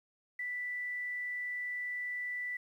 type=tone; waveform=sine; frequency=1975 Hz; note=B6; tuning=in tune; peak=-35 dBFS; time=0.39-2.57 s; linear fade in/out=5 ms; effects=11-bit